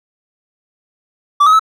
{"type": "tone with pitch steps", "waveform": "triangle", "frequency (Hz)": [1161, 1268, 1301], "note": ["D6", "D#6", "E6"], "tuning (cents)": [-20, 32, -23], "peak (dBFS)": -4, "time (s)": [1.4, 1.595], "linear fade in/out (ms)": 10, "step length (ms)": 65, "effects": []}